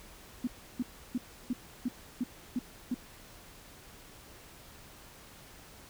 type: tone bursts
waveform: sine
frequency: 246.9 Hz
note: B3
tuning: in tune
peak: -28 dBFS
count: 8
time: 0.44-2.944 s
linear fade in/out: 5 ms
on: 33 ms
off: 320 ms
effects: pink hiss -53 dBFS RMS until 5.89 s